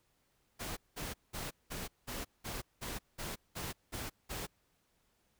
pink noise bursts, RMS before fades -41 dBFS, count 11, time 0.59-4.47 s, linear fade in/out 20 ms, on 180 ms, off 190 ms, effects pink hiss -75 dBFS RMS until 5.39 s

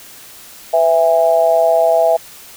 sine tone with amplitude modulation, 659.3 Hz, E5, in tune, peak -5 dBFS, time 0.73-2.17 s, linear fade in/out 10 ms, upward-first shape sine, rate 158 Hz, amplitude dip 90%, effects white hiss -38 dBFS RMS until 2.56 s

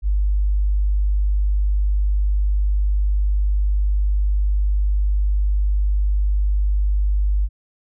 sine tone, 50 Hz, G1, 35 cents sharp, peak -15 dBFS, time 0.02-7.49 s, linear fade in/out 50 ms, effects none

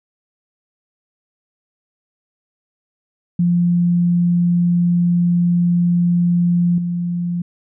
sine tone with level steps, 174.2 Hz, F3, 4 cents flat, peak -12 / -18 dBFS, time 3.39-7.42 s, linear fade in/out 5 ms, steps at 6.78 s, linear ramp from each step 2 ms, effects none

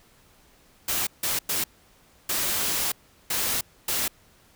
white noise bursts at uneven times, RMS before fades -26 dBFS, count 6, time 0.88-1.07 / 1.23-1.39 / 1.49-1.64 / 2.29-2.92 / 3.3-3.61 / 3.88-4.08 s, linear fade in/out 5 ms, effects pink hiss -58 dBFS RMS until 4.55 s

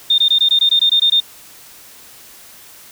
sine tone bursts, 3640 Hz, A#7, 42 cents flat, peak -9 dBFS, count 11, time 0.1-1.202 s, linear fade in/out 5 ms, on 82 ms, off 20 ms, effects white hiss -41 dBFS RMS until 2.91 s

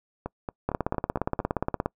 two click trains, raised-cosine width 1 ms, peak -11 / -17 dBFS, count 21 / 6, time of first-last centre 0.69-1.86 / 0.26-1.402 s, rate 17.1 / 4.38 Hz, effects noise-tail reverb RT60 0.1 s tail -26 dB re dry

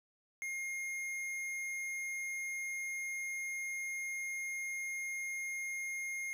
triangle tone with tanh clipping, 2134 Hz, C7, 34 cents sharp, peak -39 dBFS, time 0.42-6.33 s, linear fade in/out 0 ms, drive 18 dB, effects none

